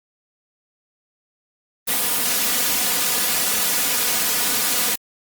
white noise with comb filter, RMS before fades -20 dBFS, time 1.87-4.96 s, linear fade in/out 20 ms, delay 4.1 ms, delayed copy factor +0.7, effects high-pass 80 Hz 12 dB/octave + Opus 32 kbps

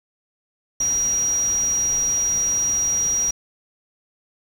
sine tone in noise, 5740 Hz, F8, 47 cents sharp, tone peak -18 dBFS, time 0.8-3.31 s, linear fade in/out 5 ms, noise pink, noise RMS -36 dBFS, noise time 0.8-3.31 s, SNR +15 dB, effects none

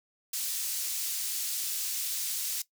pink high-pass noise, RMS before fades -33 dBFS, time 0.33-2.62 s, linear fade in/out 5 ms, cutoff 5400 Hz, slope 12 dB/octave, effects noise-tail reverb RT60 0.1 s tail -17 dB re dry

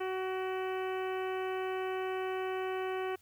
harmonic tone with a mistuned harmonic, 375 Hz, F#4, 23 cents sharp, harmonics 1 / 2 / 3 / 4 / 5 / 6 / 7 / 8, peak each -34 / -40 / -44 / -46 / -48 / -50 / -51 / -52 dBFS, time 0-3.16 s, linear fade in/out 10 ms, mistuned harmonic 6, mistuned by +44 cents, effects added 88 Hz sine -67 dBFS peak until 3.21 s + white hiss -67 dBFS RMS until 3.21 s

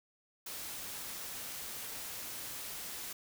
white noise, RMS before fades -43 dBFS, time 0.46-3.13 s, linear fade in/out 5 ms, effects none

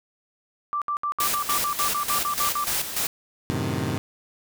sine tone bursts, 1174 Hz, D6, 1 cent flat, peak -23 dBFS, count 13, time 0.73-2.641 s, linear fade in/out 0 ms, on 87 ms, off 65 ms
white noise with tremolo, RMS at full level -25 dBFS, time 1.2-3.07 s, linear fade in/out 2 ms, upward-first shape square, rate 3.4 Hz, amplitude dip 60%
20% pulse chord, F# diminished seventh, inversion none, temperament equal, 92.5 / 110 / 130.81 / 155.56 Hz, F#2 / A2 / C3 / Eb3, 0 / 0 / 0 / 0 cents, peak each -26 / -26 / -24 / -26 dBFS, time 3.5-3.98 s, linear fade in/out 0 ms
effects none

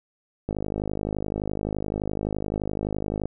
click train, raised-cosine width 2 ms, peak -14 dBFS, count 144, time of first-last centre 0.49-3.256 s, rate 51.7 Hz, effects none

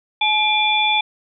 sine tone cluster, 851 / 2384 / 3458 Hz, G#5 / D7 / A7, +42 / +25 / -31 cents, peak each -19 dBFS, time 0.21-1.01 s, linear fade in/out 5 ms, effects none

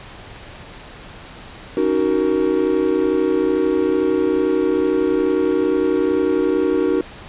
triangle chord, D# minor seventh, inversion third, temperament just, 280 / 311.1 / 373.4 / 466.7 Hz, C#4 / D#4 / F#4 / A#4, +18 / 0 / +16 / +2 cents, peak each -23 / -18 / -17 / -19 dBFS, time 1.77-7.01 s, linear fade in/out 2 ms, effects pink hiss -38 dBFS RMS until 7.28 s + resampled to 8000 Hz

